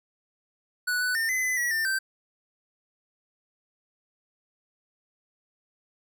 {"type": "tone with pitch steps", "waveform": "square", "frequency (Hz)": [1477, 1492, 1812, 2031, 2015, 1927, 1800, 1557], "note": ["F#6", "F#6", "A#6", "B6", "B6", "B6", "A6", "G6"], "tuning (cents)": [-3, 14, -50, 48, 34, -43, 39, -12], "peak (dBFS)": -25, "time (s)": [0.87, 1.99], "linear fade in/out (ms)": 10, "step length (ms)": 140, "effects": []}